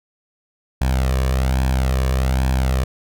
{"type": "tone with flanger", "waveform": "sawtooth", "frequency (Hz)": 65, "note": "C2", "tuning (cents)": -11, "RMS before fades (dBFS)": -18, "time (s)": [0.81, 2.84], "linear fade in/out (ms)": 5, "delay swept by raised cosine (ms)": [1.2, 1.76], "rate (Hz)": 1.2, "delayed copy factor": 0.6, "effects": []}